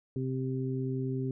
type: harmonic tone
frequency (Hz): 130.81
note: C3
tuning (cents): 0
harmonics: 1 / 2 / 3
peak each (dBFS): -32 / -35 / -37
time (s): 0.16-1.31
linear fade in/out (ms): 2
effects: none